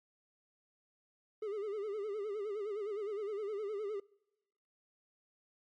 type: tone with vibrato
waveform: triangle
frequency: 415.3 Hz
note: G#4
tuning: in tune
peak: -34 dBFS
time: 1.42-4 s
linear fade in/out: 5 ms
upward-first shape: sine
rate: 9.7 Hz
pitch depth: 99 cents each way
effects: noise-tail reverb RT60 1.0 s tail -26 dB re dry + MP3 48 kbps